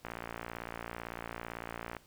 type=click train; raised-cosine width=0.5 ms; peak=-24 dBFS; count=112; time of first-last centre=0.05-1.967 s; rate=57.9 Hz; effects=pink hiss -63 dBFS RMS until 2.06 s